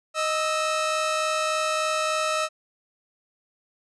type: tone pair together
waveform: sawtooth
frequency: 622.3 / 1308 Hz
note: D#5 / E6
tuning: 0 / -14 cents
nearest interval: octave + minor second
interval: 1286 cents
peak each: -22 dBFS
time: 0.14-2.49 s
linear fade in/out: 50 ms
effects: resampled to 22050 Hz